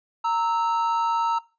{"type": "tone pair together", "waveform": "triangle", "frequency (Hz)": [925, 1308.1], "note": ["A#5", "E6"], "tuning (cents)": [-14, -14], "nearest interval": "tritone", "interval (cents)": 600, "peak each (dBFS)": [-21, -24], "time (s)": [0.24, 1.39], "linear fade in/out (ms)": 10, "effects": ["noise-tail reverb RT60 0.3 s tail -20 dB re dry", "resampled to 16000 Hz"]}